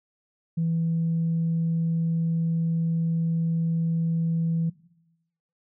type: tone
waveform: sine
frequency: 165 Hz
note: E3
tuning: 2 cents sharp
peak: -21 dBFS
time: 0.57-4.7 s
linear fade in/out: 10 ms
effects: noise-tail reverb RT60 0.9 s tail -20 dB re dry + tanh soft clip ceiling -18 dBFS